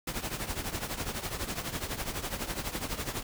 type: noise with tremolo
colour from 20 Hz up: pink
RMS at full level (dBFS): -32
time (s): 0.07-3.23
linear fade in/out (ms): 5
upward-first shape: triangle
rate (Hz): 12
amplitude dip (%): 80
effects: none